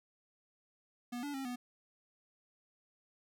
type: tone with pitch steps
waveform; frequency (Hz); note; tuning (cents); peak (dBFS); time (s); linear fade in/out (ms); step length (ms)
square; 242.7 / 288.1 / 269.3 / 246.3; B3 / D4 / C#4 / B3; -30 / -33 / -50 / -5; -39; 1.12-1.56; 10; 110
effects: none